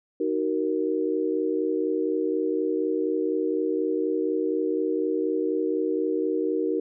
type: chord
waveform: sine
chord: D# minor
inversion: none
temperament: equal with one note detuned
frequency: 311.1 / 375.2 / 466.2 Hz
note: D#4 / F#4 / A#4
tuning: 0 / +24 / 0 cents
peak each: -27 dBFS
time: 0.2-6.8 s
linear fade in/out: 5 ms
effects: none